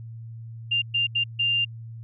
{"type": "tone bursts at uneven times", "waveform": "sine", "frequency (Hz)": 2794, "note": "F7", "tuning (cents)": 0, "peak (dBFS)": -20, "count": 4, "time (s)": [[0.71, 0.82], [0.94, 1.07], [1.15, 1.24], [1.39, 1.65]], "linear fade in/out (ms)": 10, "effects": ["added 114 Hz sine -36 dBFS peak until 2.03 s"]}